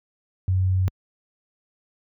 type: tone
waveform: sine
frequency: 93.3 Hz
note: F#2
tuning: 15 cents sharp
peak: -17 dBFS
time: 0.48-0.88 s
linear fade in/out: 0 ms
effects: high-pass 60 Hz 12 dB/octave